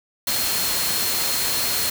sine tone in noise, 4237 Hz, C8, 21 cents sharp, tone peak -28 dBFS, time 0.27-1.9 s, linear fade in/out 5 ms, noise white, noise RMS -23 dBFS, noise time 0.27-1.9 s, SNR -8 dB, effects none

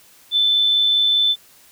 sine tone with amplitude modulation, 3520 Hz, A7, in tune, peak -12 dBFS, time 0.31-1.36 s, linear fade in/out 50 ms, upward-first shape sine, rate 105 Hz, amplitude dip 30%, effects white hiss -50 dBFS RMS until 1.71 s

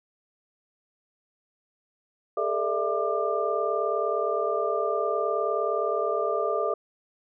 sine tone cluster, 410 / 449.4 / 597 / 666 / 1193 Hz, G#4 / A4 / D5 / E5 / D6, -22 / +37 / +28 / +18 / +27 cents, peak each -30 dBFS, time 2.37-6.74 s, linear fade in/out 5 ms, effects none

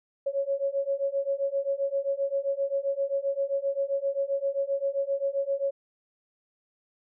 sine beating tone pair, 549 / 556.6 Hz, C#5 / C#5, -17 / +7 cents, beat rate 7.6 Hz, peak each -29 / -28 dBFS, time 0.26-5.71 s, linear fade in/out 10 ms, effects none

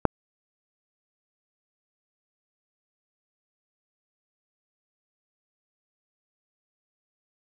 click, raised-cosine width 1 ms, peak -3 dBFS, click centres 0.053 s, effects none

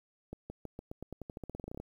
accelerating click train, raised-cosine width 2 ms, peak -28 dBFS, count 20, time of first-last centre 0.33-1.8 s, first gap 170 ms, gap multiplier 0.9, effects 10-bit

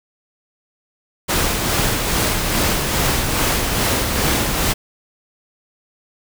pink noise with tremolo, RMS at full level -17 dBFS, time 1.28-4.74 s, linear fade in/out 20 ms, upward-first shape sine, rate 2.4 Hz, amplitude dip 35%, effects none

